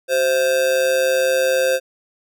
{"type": "tone with amplitude modulation", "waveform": "square", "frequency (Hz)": 523.3, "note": "C5", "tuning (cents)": 0, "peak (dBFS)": -13, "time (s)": [0.08, 1.8], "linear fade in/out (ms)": 50, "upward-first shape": "sine", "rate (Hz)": 144, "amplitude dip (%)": 60, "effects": []}